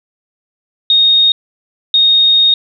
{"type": "tone bursts at uneven times", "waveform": "sine", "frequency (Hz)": 3716, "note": "A#7", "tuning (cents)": -6, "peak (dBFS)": -6, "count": 2, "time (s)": [[0.9, 1.32], [1.94, 2.54]], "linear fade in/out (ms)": 2, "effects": []}